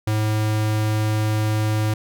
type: tone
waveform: square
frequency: 107.7 Hz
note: A2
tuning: 37 cents flat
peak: -19 dBFS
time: 0.07-1.94 s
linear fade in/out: 5 ms
effects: none